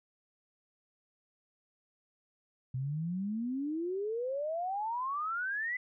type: exponential sweep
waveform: sine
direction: up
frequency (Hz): 125 to 2032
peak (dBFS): -32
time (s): 2.74-5.77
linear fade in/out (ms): 5
effects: none